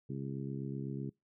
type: harmonic tone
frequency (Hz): 68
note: C#2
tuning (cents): -33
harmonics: 2 / 3 / 4 / 5 / 6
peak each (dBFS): -39 / -43 / -45 / -47 / -49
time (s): 0.09-1.1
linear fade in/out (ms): 10
effects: noise-tail reverb RT60 0.2 s tail -25 dB re dry